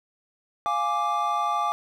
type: chord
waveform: triangle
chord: D diminished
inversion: first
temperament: equal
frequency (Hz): 698.5 / 830.6 / 1174.7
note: F5 / Ab5 / D6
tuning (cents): 0 / 0 / 0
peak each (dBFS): -28 / -26 / -23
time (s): 0.66-1.72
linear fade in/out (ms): 0
effects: none